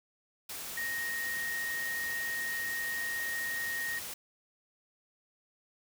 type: tone in noise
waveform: sine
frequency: 1864.7 Hz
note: A#6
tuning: in tune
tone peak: -33 dBFS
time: 0.77-3.99 s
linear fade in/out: 5 ms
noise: white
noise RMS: -41 dBFS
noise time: 0.49-4.14 s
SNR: +5 dB
effects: none